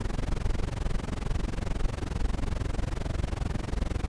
brown noise with amplitude modulation, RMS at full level -25 dBFS, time 0-4.08 s, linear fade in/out 10 ms, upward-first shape sine, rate 22.3 Hz, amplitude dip 95%, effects resampled to 22050 Hz

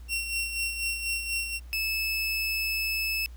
sawtooth tone with tremolo, 2730 Hz, F7, 40 cents flat, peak -23 dBFS, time 0.08-1.6 s, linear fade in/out 50 ms, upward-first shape sine, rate 4.1 Hz, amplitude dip 55%
30% pulse tone, 2611 Hz, E7, 17 cents flat, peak -24 dBFS, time 1.73-3.26 s, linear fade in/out 0 ms
effects added 60 Hz sine -41 dBFS peak until 3.36 s + pink hiss -60 dBFS RMS until 3.36 s

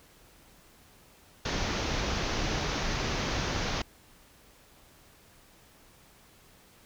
pink low-pass noise, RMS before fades -31 dBFS, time 1.45-3.82 s, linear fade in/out 5 ms, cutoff 6500 Hz, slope 96 dB/octave, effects pink hiss -58 dBFS RMS until 6.85 s

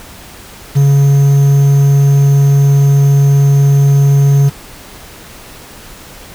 triangle tone with quantisation, 140 Hz, C#3, 18 cents sharp, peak -3 dBFS, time 0.75-4.5 s, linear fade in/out 20 ms, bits 5, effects pink hiss -34 dBFS RMS until 6.34 s

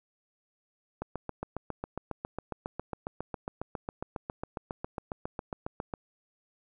click train, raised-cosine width 1 ms, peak -20 dBFS, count 37, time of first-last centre 1.02-5.938 s, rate 7.32 Hz, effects none

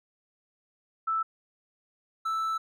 sine / triangle tone pair in turn, 1318.5 / 1318.5 Hz, E6 / E6, 0 / 0 cents, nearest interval unison, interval 0 cents, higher neither, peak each -25 dBFS, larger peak neither, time 1.07-1.23 / 2.25-2.58 s, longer second, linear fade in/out 10 ms, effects none

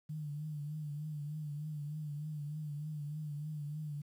sine tone with vibrato, 150 Hz, D3, 37 cents sharp, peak -38 dBFS, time 0.09-4.02 s, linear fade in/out 10 ms, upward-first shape triangle, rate 3.3 Hz, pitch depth 69 cents each way, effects 11-bit

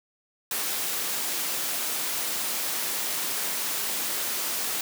white high-pass noise, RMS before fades -29 dBFS, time 0.51-4.81 s, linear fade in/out 2 ms, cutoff 210 Hz, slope 12 dB/octave, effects none

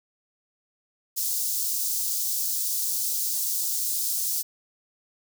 white high-pass noise, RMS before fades -27 dBFS, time 1.16-4.43 s, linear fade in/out 20 ms, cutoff 4900 Hz, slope 24 dB/octave, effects none

